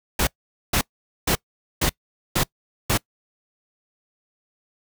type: noise bursts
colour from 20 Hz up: pink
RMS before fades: -20 dBFS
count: 6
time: 0.19-2.976 s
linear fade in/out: 5 ms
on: 81 ms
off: 460 ms
effects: noise-tail reverb RT60 0.1 s tail -24 dB re dry